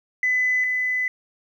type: tone pair in turn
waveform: sine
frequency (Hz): 2007 / 2007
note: B6 / B6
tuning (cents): +27 / +27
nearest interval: unison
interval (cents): 0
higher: neither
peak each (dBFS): -17 / -20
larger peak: first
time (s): 0.23-0.64 / 0.64-1.08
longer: second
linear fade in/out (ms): 2
effects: tanh soft clip ceiling -13 dBFS + 9-bit